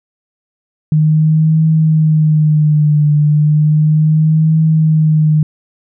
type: tone with vibrato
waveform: sine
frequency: 153.7 Hz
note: D#3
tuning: 21 cents flat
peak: -7 dBFS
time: 0.92-5.43 s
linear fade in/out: 2 ms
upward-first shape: triangle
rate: 0.34 Hz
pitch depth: 61 cents each way
effects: none